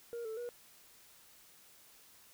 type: tone with pitch steps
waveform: sine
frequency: 470.5 / 441.1 / 481.7 Hz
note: A#4 / A4 / B4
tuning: +16 / +4 / -43 cents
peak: -36 dBFS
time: 0.13-0.49 s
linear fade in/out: 0 ms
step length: 120 ms
effects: tanh soft clip ceiling -38 dBFS + white hiss -61 dBFS RMS until 2.33 s